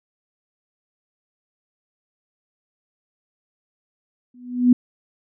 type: tone with exponential growth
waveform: sine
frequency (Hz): 246.9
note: B3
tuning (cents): 0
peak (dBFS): -7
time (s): 4.34-4.73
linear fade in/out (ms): 5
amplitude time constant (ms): 84
effects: none